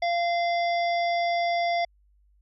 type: harmonic tone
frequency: 690 Hz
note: F5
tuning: 21 cents flat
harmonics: 1 / 3 / 5 / 7 / 8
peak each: -23 / -31 / -39 / -40 / -44 dBFS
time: 0.02-1.85 s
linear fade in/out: 5 ms
effects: added 50 Hz sine -59 dBFS peak until 2.41 s